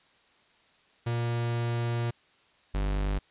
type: tone pair in turn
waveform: 45% pulse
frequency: 118.1 / 49.31 Hz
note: A#2 / G1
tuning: +23 / +11 cents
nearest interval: octave + minor third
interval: 1512 cents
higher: first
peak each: -27 / -26 dBFS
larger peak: second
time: 1.06-2.11 / 2.74-3.19 s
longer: first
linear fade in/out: 10 ms
effects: white hiss -63 dBFS RMS until 3.3 s + resampled to 8000 Hz